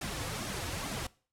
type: noise with flanger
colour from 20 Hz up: pink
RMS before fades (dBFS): -37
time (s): 0.01-1.07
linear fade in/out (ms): 5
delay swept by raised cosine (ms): 2 to 5.1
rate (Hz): 2.3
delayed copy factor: -0.7
effects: noise-tail reverb RT60 0.4 s tail -21 dB re dry + low-pass 11000 Hz 12 dB/octave